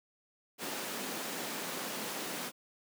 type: high-pass noise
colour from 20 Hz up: pink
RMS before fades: -39 dBFS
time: 0.58-2.52 s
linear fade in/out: 50 ms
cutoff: 200 Hz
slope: 24 dB/octave
effects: none